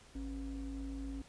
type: ring-modulated tone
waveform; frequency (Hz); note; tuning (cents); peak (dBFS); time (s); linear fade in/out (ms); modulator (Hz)
triangle; 110.5; A2; +8; -34; 0.15-1.22; 5; 163
effects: pink hiss -60 dBFS RMS until 1.28 s + resampled to 22050 Hz